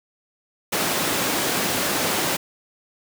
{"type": "high-pass noise", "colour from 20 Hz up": "pink", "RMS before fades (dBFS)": -23, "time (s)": [0.72, 2.37], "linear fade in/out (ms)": 10, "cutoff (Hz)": 210, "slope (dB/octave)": 12, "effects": []}